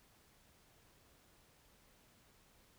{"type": "silence", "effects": ["pink hiss -68 dBFS RMS until 2.78 s"]}